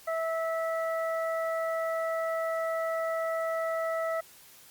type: harmonic tone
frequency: 653 Hz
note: E5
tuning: 17 cents flat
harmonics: 1 / 2 / 3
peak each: -29 / -35 / -39 dBFS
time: 0.07-4.21 s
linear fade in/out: 10 ms
effects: white hiss -54 dBFS RMS until 4.7 s + Opus 48 kbps